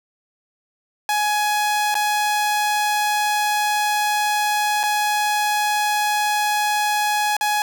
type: tone with dropouts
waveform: sawtooth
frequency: 838 Hz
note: G#5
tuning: 15 cents sharp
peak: -14 dBFS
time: 1.09-7.62 s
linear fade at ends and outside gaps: 1 ms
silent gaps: 1.943-1.952 / 4.832-4.836 / 7.367-7.41 s
effects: none